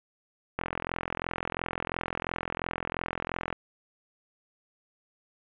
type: click train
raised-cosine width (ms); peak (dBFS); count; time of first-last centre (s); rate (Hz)
0.5; -15; 127; 0.59-3.527; 42.9
effects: resampled to 8000 Hz + 7-bit